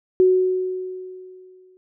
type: tone with exponential decay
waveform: sine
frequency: 370.4 Hz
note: F#4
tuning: 2 cents sharp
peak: -10 dBFS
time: 0.2-1.77 s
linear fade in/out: 0 ms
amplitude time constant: 340 ms
effects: none